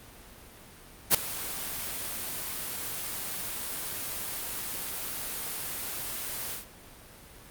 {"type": "noise with ADSR envelope", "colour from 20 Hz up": "white", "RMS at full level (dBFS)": -17, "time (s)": [1.1, 6.66], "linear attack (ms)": 45, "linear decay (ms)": 4, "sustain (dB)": -18, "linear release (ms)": 130, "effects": ["pink hiss -50 dBFS RMS until 7.5 s", "Opus 32 kbps"]}